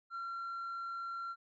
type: tone with tanh clipping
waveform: sine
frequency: 1368 Hz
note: F6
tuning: 36 cents flat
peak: -39 dBFS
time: 0.1-1.36 s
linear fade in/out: 50 ms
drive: 1 dB
effects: none